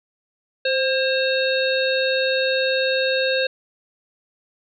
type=harmonic tone with a mistuned harmonic; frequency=536 Hz; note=C5; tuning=42 cents sharp; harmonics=1 / 3 / 5 / 7 / 8; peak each=-20 / -25 / -27 / -28 / -29 dBFS; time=0.65-3.47 s; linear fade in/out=5 ms; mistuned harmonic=1; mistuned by=-41 cents; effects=none